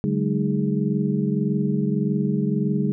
sine tone cluster, 144.7 / 189.9 / 211.6 / 311.5 / 412.4 Hz, D3 / F#3 / G#3 / D#4 / G#4, -25 / +45 / +33 / +2 / -12 cents, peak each -25 / -24 / -24 / -30 / -30 dBFS, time 0.04-2.92 s, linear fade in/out 0 ms, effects none

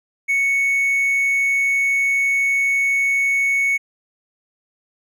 triangle tone with hard clipping, 2217 Hz, C#7, in tune, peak -16 dBFS, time 0.28-3.78 s, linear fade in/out 20 ms, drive 5 dB, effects none

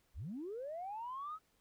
sine linear sweep, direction up, 36.04 to 1300 Hz, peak -40 dBFS, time 0.14-1.39 s, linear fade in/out 50 ms, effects tanh soft clip ceiling -36 dBFS + pink hiss -75 dBFS RMS until 1.6 s

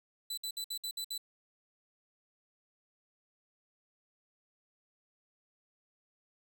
sawtooth tone bursts, 3989 Hz, B7, 17 cents sharp, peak -33 dBFS, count 7, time 0.3-1.179 s, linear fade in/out 5 ms, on 75 ms, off 59 ms, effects none

